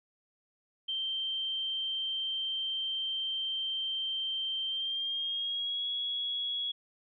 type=tone with pitch glide; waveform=sine; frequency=3136 to 3342 Hz; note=G7 to G#7; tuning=0 to +10 cents; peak=-31 dBFS; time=0.88-6.72 s; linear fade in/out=10 ms; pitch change=+110 cents; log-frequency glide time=4.66-5.87 s; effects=none